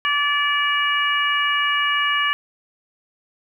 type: harmonic tone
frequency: 579 Hz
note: D5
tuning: 25 cents flat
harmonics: 2 / 3 / 4 / 5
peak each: -22 / -22 / -25 / -23 dBFS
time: 0.05-2.33 s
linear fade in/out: 0 ms
effects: 9-bit